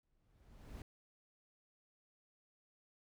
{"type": "noise with exponential growth", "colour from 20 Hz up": "brown", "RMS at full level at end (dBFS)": -45, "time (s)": [0.03, 0.82], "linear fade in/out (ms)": 2, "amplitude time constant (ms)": 170, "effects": []}